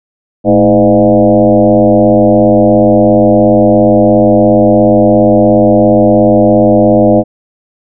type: tone with frequency modulation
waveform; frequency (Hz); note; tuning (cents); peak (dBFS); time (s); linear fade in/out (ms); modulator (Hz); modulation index
sine; 415.3; G#4; 0; -3; 0.44-7.24; 50; 97.1; 2.7
effects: none